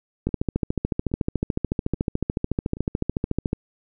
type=two click trains; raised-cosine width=3 ms; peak=-9 / -24 dBFS; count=46 / 4; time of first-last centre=0.27-3.531 / 0.29-2.769 s; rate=13.8 / 1.21 Hz; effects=none